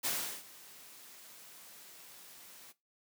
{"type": "noise with ADSR envelope", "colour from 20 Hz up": "white", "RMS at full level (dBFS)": -33, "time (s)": [0.03, 2.73], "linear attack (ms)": 23, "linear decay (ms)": 370, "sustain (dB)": -21, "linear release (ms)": 26, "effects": ["noise-tail reverb RT60 0.2 s tail -17 dB re dry", "high-pass 150 Hz 12 dB/octave"]}